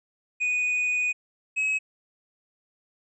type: tone pair in turn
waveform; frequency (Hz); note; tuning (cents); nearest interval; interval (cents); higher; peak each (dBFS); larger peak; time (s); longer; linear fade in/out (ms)
triangle; 2478 / 2559; D#7 / D#7; -8 / +48; minor second; 56; second; -21; neither; 0.4-1.13 / 1.56-1.79; first; 20
effects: resampled to 24000 Hz